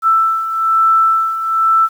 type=beating tone pair; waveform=sine; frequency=1325 / 1326.1 Hz; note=E6 / E6; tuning=+9 / +10 cents; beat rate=1.1 Hz; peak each=-17 / -11 dBFS; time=0.02-1.89 s; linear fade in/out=50 ms; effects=7-bit